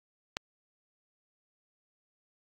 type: click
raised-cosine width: 0.2 ms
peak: -14 dBFS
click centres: 0.369 s
effects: AAC 64 kbps